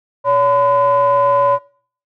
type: ring-modulated tone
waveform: triangle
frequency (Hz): 223.2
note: A3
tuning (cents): +25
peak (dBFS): -5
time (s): 0.24-1.59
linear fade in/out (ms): 50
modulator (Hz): 789
effects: noise-tail reverb RT60 0.5 s tail -23 dB re dry + tanh soft clip ceiling -1 dBFS